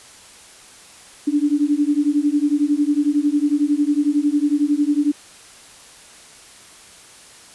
sine beating tone pair, 287.2 / 298.2 Hz, D4 / D4, -39 / +27 cents, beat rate 11 Hz, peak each -18 dBFS, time 1.27-5.12 s, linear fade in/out 10 ms, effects white hiss -44 dBFS RMS until 7.54 s + resampled to 24000 Hz

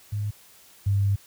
sine tone pair in turn, 103.83 / 99.56 Hz, G#2 / G2, 0 / +27 cents, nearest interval minor second, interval 73 cents, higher first, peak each -25 / -19 dBFS, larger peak second, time 0.12-0.31 / 0.86-1.16 s, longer second, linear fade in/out 10 ms, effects white hiss -53 dBFS RMS until 1.26 s

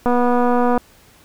click train, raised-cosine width 1 ms, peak -5 dBFS, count 176, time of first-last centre 0.06-0.777 s, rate 244 Hz, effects pink hiss -50 dBFS RMS until 1.24 s

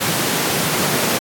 pink high-pass noise, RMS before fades -19 dBFS, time 0-1.19 s, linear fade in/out 20 ms, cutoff 130 Hz, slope 24 dB/octave, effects AAC 64 kbps

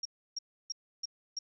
sine tone bursts, 5588 Hz, F8, in tune, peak -33 dBFS, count 5, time 0.03-1.39 s, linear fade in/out 5 ms, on 24 ms, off 310 ms, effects none

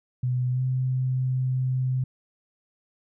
sine tone with pitch glide, 125.5 to 128.95 Hz, B2 to C3, +28 to -25 cents, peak -22 dBFS, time 0.23-2.04 s, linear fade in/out 5 ms, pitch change +47 cents, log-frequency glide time 0.51-0.61 s, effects none

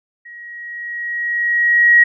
sine tone with level ramp, 1899 Hz, A#6, 32 cents sharp, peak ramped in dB -34 to -5 dBFS, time 0.25-2.04 s, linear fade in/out 10 ms, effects none

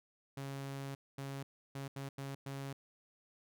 sawtooth tone bursts at uneven times, 137.5 Hz, C#3, 14 cents flat, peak -37 dBFS, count 6, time 0.37-0.95 / 1.18-1.43 / 1.75-1.88 / 1.96-2.09 / 2.18-2.35 / 2.46-2.73 s, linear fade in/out 5 ms, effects none

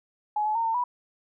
sine tone with pitch steps, 843 / 856 / 917 / 903 / 980 Hz, G#5 / A5 / A#5 / A5 / B5, +26 / -48 / -29 / +45 / -14 cents, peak -23 dBFS, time 0.36-0.84 s, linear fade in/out 5 ms, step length 96 ms, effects none

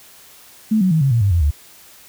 sine tone with pitch steps, 217.6 / 186.18 / 159.29 / 136.29 / 116.61 / 99.77 / 85.36 / 73.04 Hz, A3 / F#3 / D#3 / C#3 / A#2 / G2 / F2 / D2, -19 / +11 / +41 / -29 / +1 / +31 / -39 / -9 cents, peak -12 dBFS, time 0.71-1.51 s, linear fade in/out 10 ms, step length 100 ms, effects white hiss -45 dBFS RMS until 2.08 s

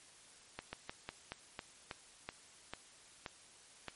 slowing click train, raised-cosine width 0.3 ms, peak -25 dBFS, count 11, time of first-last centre 0.59-3.883 s, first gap 140 ms, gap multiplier 1.18, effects white hiss -60 dBFS RMS until 3.95 s + MP3 48 kbps

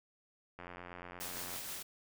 click train, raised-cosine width 0.5 ms, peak -32 dBFS, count 87, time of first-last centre 0.59-1.562 s, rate 88.5 Hz
white noise with tremolo, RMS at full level -42 dBFS, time 1.2-1.83 s, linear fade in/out 10 ms, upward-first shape sine, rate 6.3 Hz, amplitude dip 30%
effects none

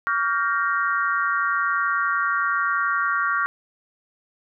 sine chord, G half-diminished seventh, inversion second, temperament equal with one note detuned, 1137.9 / 1396.9 / 1568 / 1864.7 Hz, Db6 / F6 / G6 / Bb6, +45 / 0 / 0 / 0 cents, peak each -24 / -23 / -28 / -29 dBFS, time 0.07-3.46 s, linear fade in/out 0 ms, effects none

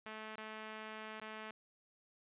5% pulse tone with dropouts, 217.2 Hz, A3, 22 cents flat, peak -34 dBFS, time 0.06-1.51 s, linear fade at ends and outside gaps 2 ms, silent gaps 0.357-0.38 / 1.2-1.215 s, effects resampled to 8000 Hz

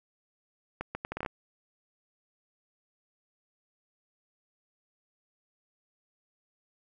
accelerating click train, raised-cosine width 0.5 ms, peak -19 dBFS, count 9, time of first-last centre 0.81-1.262 s, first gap 140 ms, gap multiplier 0.71, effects none

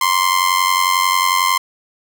sawtooth tone with amplitude modulation, 1046.5 Hz, C6, in tune, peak -6 dBFS, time 0.01-1.58 s, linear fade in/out 5 ms, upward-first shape sine, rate 91.1 Hz, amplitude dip 75%, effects none

